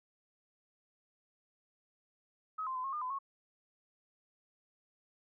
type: tone with pitch steps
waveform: sine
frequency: 1273 / 1045 / 1018 / 1082 / 1210 / 1014 / 1096 Hz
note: D#6 / C6 / C6 / C#6 / D#6 / B5 / C#6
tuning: +39 / -2 / -48 / -42 / -49 / +45 / -20 cents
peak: -35 dBFS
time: 2.58-3.189 s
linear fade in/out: 10 ms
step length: 87 ms
effects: none